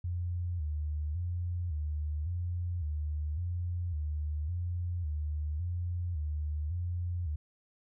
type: tone with vibrato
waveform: sine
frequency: 81.4 Hz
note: E2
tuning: 21 cents flat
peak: -31 dBFS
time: 0.04-7.36 s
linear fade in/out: 5 ms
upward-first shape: square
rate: 0.9 Hz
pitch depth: 130 cents each way
effects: none